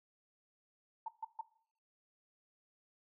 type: tone bursts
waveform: sine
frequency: 897 Hz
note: A5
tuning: 33 cents sharp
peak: -37 dBFS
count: 3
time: 1.06-1.412 s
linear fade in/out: 5 ms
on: 24 ms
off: 140 ms
effects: noise-tail reverb RT60 0.6 s tail -18 dB re dry